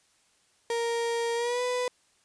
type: tone with pitch glide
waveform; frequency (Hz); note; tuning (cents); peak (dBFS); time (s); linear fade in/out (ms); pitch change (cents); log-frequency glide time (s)
35% pulse; 466.2 to 496.8; A#4 to B4; 0 to +10; -25; 0.7-1.88; 2; +110; 1.35-1.62
effects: white hiss -66 dBFS RMS until 2.24 s + resampled to 22050 Hz